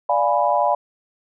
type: chord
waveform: sine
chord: D diminished seventh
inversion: none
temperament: equal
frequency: 587.3 / 698.5 / 830.6 / 987.8 Hz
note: D5 / F5 / Ab5 / Cb6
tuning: 0 / 0 / 0 / 0 cents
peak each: -21 dBFS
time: 0.09-0.75 s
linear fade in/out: 5 ms
effects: none